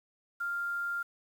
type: tone with quantisation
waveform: sine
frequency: 1396.9 Hz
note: F6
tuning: in tune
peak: -31 dBFS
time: 0.4-1.03 s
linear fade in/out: 10 ms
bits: 9
effects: none